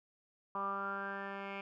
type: tone with low-pass filter sweep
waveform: 10% pulse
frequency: 197.4 Hz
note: G3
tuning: 12 cents sharp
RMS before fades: -40 dBFS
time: 0.55-1.61 s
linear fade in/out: 2 ms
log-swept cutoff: 1100 to 2300 Hz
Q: 9
effects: none